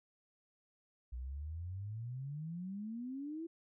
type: exponential sweep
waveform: sine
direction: up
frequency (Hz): 59.2 to 338.4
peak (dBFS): -40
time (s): 1.12-3.47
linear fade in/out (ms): 10
effects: none